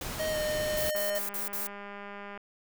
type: noise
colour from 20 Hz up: pink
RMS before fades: -37 dBFS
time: 0.01-0.9 s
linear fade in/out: 2 ms
type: tone with pitch glide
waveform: square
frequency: 626 to 610.6 Hz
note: D#5 to D#5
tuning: +10 to -33 cents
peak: -30 dBFS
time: 0.19-1.19 s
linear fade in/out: 10 ms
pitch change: -43 cents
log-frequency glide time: 0.3-0.38 s
type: noise bursts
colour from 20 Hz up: violet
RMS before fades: -34 dBFS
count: 5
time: 0.77-1.67 s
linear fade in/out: 2 ms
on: 140 ms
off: 50 ms
type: click train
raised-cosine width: 0.5 ms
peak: -28 dBFS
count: 289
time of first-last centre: 0.95-2.376 s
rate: 202 Hz
effects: none